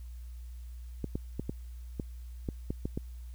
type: clicks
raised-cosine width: 3 ms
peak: -20 dBFS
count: 9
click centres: 1.043 / 1.155 / 1.396 / 1.495 / 1.998 / 2.488 / 2.705 / 2.855 / 2.975 s
effects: added 60 Hz sine -41 dBFS peak until 3.34 s + white hiss -65 dBFS RMS until 3.34 s